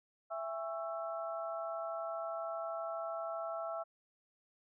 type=harmonic tone with a mistuned harmonic; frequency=221.2 Hz; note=A3; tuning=9 cents sharp; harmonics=3 / 4 / 5 / 6; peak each=-39 / -47 / -49 / -43 dBFS; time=0.3-3.84 s; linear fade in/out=20 ms; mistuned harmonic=4; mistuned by=-140 cents; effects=none